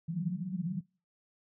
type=band-pass noise; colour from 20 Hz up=pink; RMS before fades=-35 dBFS; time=0.08-0.81 s; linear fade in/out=5 ms; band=160 to 190 Hz; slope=96 dB/octave; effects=noise-tail reverb RT60 0.4 s tail -26 dB re dry